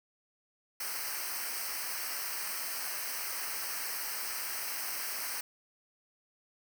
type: noise with comb filter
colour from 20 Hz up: white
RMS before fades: -37 dBFS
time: 0.8-5.41 s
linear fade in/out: 5 ms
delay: 0.28 ms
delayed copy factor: -0.9
effects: none